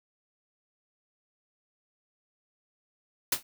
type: noise with exponential decay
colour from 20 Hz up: white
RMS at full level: -21 dBFS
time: 3.32-3.43 s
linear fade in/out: 5 ms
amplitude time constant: 23 ms
effects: none